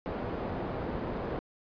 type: low-pass noise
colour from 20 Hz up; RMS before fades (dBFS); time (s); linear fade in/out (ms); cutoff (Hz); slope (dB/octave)
white; -35; 0.06-1.39; 0; 590; 12
effects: resampled to 11025 Hz